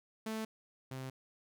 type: tone pair in turn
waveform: sawtooth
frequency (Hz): 220 / 131.19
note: A3 / C3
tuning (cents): 0 / +5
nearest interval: major sixth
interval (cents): 895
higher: first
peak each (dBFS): -33 / -37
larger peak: first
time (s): 0.26-0.45 / 0.91-1.1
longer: neither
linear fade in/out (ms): 5
effects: none